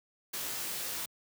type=noise with comb filter; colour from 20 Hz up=white; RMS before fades=-37 dBFS; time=0.33-1.06 s; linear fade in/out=10 ms; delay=19 ms; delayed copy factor=-0.95; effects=high-pass 100 Hz 12 dB/octave